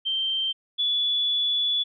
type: tone pair in turn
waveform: sine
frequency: 3136 / 3433 Hz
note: G7 / A7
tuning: 0 / -43 cents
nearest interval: major second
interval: 157 cents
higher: second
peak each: -23 / -21 dBFS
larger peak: second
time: 0.05-0.53 / 0.78-1.84 s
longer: second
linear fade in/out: 20 ms
effects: none